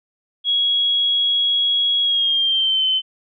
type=tone with pitch glide; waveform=sine; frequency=3322 to 3064 Hz; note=G#7 to G7; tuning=0 to -40 cents; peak=-15 dBFS; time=0.44-3.02 s; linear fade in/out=50 ms; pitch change=-140 cents; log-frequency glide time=2.02-2.85 s; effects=none